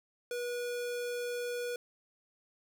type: tone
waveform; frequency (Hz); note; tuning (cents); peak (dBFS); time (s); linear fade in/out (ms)
square; 484.9; B4; -32; -35; 0.31-1.76; 2
effects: none